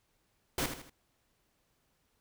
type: noise with echo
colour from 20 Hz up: pink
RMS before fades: -32 dBFS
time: 0.58-0.66 s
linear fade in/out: 2 ms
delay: 79 ms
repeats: 3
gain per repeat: -8 dB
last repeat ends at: 0.897 s
effects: pink hiss -75 dBFS RMS until 2.2 s